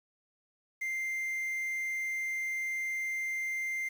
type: tone with quantisation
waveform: triangle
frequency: 2093 Hz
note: C7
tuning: in tune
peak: -30 dBFS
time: 0.81-3.89 s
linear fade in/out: 10 ms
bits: 9
effects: none